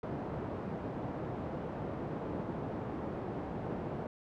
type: band-pass noise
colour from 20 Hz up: pink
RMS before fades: -39 dBFS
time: 0.03-4.07 s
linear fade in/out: 2 ms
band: 120 to 730 Hz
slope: 12 dB/octave
effects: none